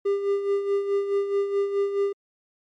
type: tone with tremolo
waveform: triangle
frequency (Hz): 399.7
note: G4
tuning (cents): +34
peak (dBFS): -17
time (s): 0.05-2.13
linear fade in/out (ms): 10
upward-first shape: sine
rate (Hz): 4.7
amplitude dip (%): 60
effects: MP3 48 kbps